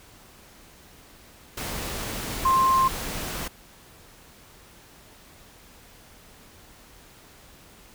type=tone in noise; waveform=sine; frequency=1054 Hz; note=C6; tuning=12 cents sharp; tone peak=-17 dBFS; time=2.45-2.88 s; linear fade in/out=5 ms; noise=pink; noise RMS=-32 dBFS; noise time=1.57-3.48 s; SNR=+12 dB; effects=pink hiss -51 dBFS RMS until 7.94 s